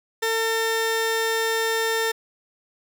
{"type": "tone pair together", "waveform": "sawtooth", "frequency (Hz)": [450, 900], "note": ["A4", "A5"], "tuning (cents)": [39, 39], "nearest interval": "octave", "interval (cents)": 1200, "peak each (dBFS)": -19, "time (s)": [0.22, 2.12], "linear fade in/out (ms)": 10, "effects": []}